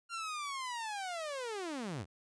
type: linear sweep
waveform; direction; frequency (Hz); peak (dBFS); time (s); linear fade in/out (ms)
sawtooth; down; 1396.9 to 74.1; -34; 0.09-2.06; 50
effects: resampled to 22050 Hz